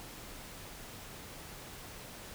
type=silence; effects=pink hiss -48 dBFS RMS until 2.34 s